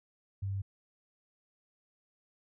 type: tone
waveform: sine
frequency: 98 Hz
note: G2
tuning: in tune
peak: -32 dBFS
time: 0.42-0.62 s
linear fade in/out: 10 ms
effects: none